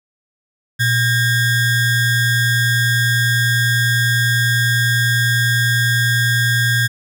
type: ring-modulated tone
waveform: square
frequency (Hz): 865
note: A5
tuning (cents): -30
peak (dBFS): -11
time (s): 0.79-6.88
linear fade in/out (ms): 20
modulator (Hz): 745
effects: none